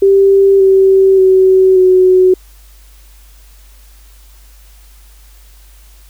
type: tone with pitch steps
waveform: sine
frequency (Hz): 392 / 384.6 / 377.3 / 370.2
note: G4 / G4 / F#4 / F#4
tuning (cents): 0 / -33 / +34 / +1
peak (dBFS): -4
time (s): 0.02-2.34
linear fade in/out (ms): 5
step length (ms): 580
effects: added 50 Hz sine -38 dBFS peak until 6.09 s + white hiss -47 dBFS RMS until 6.09 s